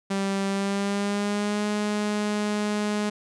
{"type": "tone with pitch glide", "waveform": "sawtooth", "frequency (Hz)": [196, 208.9], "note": ["G3", "G#3"], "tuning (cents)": [0, 10], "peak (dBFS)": -20, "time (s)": [0.1, 3.1], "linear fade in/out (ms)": 10, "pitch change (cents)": 110, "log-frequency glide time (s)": [0.47, 1.66], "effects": ["resampled to 22050 Hz"]}